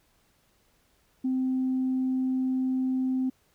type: tone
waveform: sine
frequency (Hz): 259.2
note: C4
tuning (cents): -16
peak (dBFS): -23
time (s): 1.24-3.3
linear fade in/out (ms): 10
effects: tanh soft clip ceiling -20 dBFS + pink hiss -67 dBFS RMS until 3.54 s